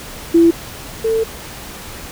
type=tone pair in turn; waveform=sine; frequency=335.1 / 447.3 Hz; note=E4 / A4; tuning=+29 / +28 cents; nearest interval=perfect fourth; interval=499 cents; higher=second; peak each=-6 / -13 dBFS; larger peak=first; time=0.34-0.51 / 1.04-1.24 s; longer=second; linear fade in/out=10 ms; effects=pink hiss -32 dBFS RMS until 2.11 s